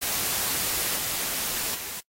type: noise with level steps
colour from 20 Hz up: white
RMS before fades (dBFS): -27 / -29 / -35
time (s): 0.01-2.01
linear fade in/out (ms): 20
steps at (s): 0.95 / 1.74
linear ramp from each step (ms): 20
effects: noise-tail reverb RT60 0.1 s tail -26 dB re dry + AAC 48 kbps